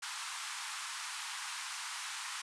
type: band-pass noise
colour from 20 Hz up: pink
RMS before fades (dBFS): -42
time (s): 0.02-2.42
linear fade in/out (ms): 10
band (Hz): 910 to 10000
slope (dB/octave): 48
effects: none